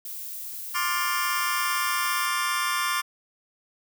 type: noise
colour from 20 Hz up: violet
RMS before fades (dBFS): -36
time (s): 0.05-2.26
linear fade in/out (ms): 2
type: chord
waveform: sawtooth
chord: D minor seventh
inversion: third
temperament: just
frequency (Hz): 1057.2 / 1174.7 / 1409.6 / 1762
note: C6 / D6 / F6 / A6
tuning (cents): +18 / 0 / +16 / +2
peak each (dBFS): -25 / -25 / -27 / -28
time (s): 0.74-3.02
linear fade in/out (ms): 20
effects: none